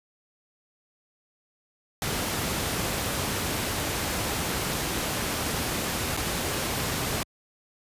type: noise with dropouts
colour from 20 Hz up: pink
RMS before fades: -28 dBFS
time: 2.02-7.23 s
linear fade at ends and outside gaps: 1 ms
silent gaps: 6.167-6.173 s
effects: high-pass 60 Hz 12 dB/octave + resampled to 32000 Hz